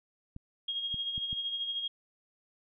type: clicks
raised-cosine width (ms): 5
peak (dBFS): -30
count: 4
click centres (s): 0.364 / 0.943 / 1.179 / 1.329
type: tone with tremolo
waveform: sine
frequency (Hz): 3262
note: G#7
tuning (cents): -32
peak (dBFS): -30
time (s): 0.68-1.88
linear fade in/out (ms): 5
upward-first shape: sine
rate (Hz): 13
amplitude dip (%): 50
effects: none